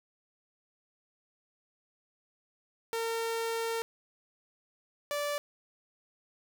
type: tone pair in turn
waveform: sawtooth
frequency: 456.6 / 582.5 Hz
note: A#4 / D5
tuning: -36 / -14 cents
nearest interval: major third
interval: 422 cents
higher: second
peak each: -27 dBFS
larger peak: neither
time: 2.93-3.82 / 5.11-5.38 s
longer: first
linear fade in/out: 0 ms
effects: none